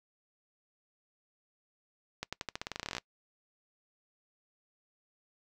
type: accelerating click train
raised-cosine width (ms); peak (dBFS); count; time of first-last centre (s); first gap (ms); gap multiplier
0.2; -18; 18; 2.23-2.982; 96; 0.89
effects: noise-tail reverb RT60 0.1 s tail -24 dB re dry